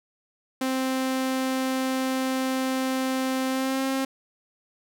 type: tone with pitch glide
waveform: sawtooth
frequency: 261.6 to 266.9 Hz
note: C4 to C4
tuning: 0 to +35 cents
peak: -20 dBFS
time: 0.61-4.05 s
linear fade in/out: 5 ms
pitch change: +35 cents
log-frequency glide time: 3.48-3.82 s
effects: none